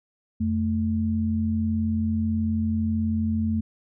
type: tone pair together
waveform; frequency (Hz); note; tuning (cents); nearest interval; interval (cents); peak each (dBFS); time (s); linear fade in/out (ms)
sine; 87.7 / 220.4; F2 / A3; +8 / +3; octave + major third; 1595; -26 / -23; 0.4-3.61; 10
effects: none